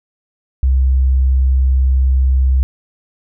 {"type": "tone", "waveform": "sine", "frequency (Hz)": 65.4, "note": "C2", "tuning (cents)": 0, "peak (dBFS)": -9, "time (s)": [0.63, 2.63], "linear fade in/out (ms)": 0, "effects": []}